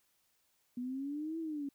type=exponential two-way sweep; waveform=sine; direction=up then down; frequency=241.8 to 330.9 to 275 Hz; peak=-36 dBFS; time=0.77-1.69 s; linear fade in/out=5 ms; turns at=1.39 s; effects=white hiss -75 dBFS RMS until 1.74 s